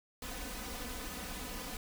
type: noise with comb filter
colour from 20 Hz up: pink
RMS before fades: -42 dBFS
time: 0.22-1.77 s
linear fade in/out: 2 ms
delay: 4 ms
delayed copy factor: +0.9
effects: none